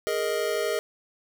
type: chord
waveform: square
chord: Ab suspended second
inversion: none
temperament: just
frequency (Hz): 415.3 / 467.2 / 623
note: Ab4 / Bb4 / Eb5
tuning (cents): 0 / +4 / +2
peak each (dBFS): -30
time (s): 0.07-0.79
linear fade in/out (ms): 0
effects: none